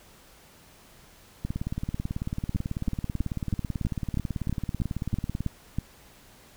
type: two click trains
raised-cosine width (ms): 5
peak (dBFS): -17 / -14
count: 73 / 11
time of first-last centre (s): 1.45-5.406 / 2.56-5.786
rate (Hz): 18.2 / 3.1
effects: pink hiss -54 dBFS RMS until 6.56 s